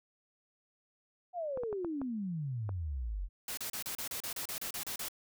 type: exponential sweep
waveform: sine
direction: down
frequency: 740 to 41.64 Hz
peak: -34 dBFS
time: 1.33-3.29 s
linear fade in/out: 50 ms
type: clicks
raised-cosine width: 1 ms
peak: -28 dBFS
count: 6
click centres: 1.574 / 1.635 / 1.728 / 1.847 / 2.016 / 2.692 s
type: noise bursts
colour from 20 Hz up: white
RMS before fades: -39 dBFS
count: 13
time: 3.48-5.085 s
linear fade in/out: 2 ms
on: 93 ms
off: 33 ms
effects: none